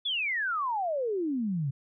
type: exponential sweep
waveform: sine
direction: down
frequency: 3520 to 129.7 Hz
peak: -27 dBFS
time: 0.05-1.71 s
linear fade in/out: 10 ms
effects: none